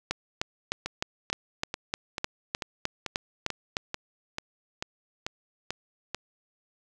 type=two click trains; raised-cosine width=0.2 ms; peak=-14 / -10 dBFS; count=13 / 13; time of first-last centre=0.86-6.146 / 0.11-3.769 s; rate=2.27 / 3.28 Hz; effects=none